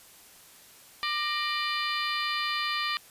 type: harmonic tone with a mistuned harmonic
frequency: 595 Hz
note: D5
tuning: 22 cents sharp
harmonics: 2 / 3 / 4 / 5 / 6 / 7 / 8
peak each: -32 / -34 / -35 / -36 / -37 / -37 / -38 dBFS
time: 1.03-2.97 s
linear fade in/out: 0 ms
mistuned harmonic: 3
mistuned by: +74 cents
effects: white hiss -53 dBFS RMS until 3.1 s + resampled to 32000 Hz